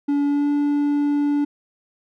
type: tone with pitch glide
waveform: triangle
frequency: 286 to 289.7 Hz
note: D4 to D4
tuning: -46 to -24 cents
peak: -15 dBFS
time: 0.08-1.45 s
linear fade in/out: 10 ms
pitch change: +22 cents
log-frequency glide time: 0.26-0.49 s
effects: none